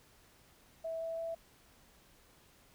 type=tone with pitch steps; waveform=sine; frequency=653 / 657.2 / 661.4 Hz; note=E5 / E5 / E5; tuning=-17 / -5 / +6 cents; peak=-36 dBFS; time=0.84-1.35 s; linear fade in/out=10 ms; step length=170 ms; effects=pink hiss -64 dBFS RMS until 2.74 s